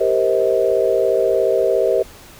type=chord; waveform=sine; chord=C minor seventh; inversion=second; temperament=equal with one note detuned; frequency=392 / 466.2 / 523.3 / 636.8 Hz; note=G4 / Bb4 / C5 / Eb5; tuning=0 / 0 / 0 / +40 cents; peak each=-19 dBFS; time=0-2.03 s; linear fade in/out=10 ms; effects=pink hiss -42 dBFS RMS until 2.39 s